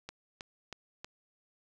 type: click train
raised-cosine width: 0.2 ms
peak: -24 dBFS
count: 4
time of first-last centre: 0.09-1.045 s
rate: 3.14 Hz
effects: none